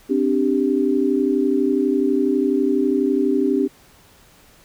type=chord; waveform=sine; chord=C suspended second; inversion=none; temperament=equal; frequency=261.6 / 293.7 / 392 Hz; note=C4 / D4 / G4; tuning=0 / 0 / 0 cents; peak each=-20 dBFS; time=0.09-3.68 s; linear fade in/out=20 ms; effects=pink hiss -51 dBFS RMS until 4.64 s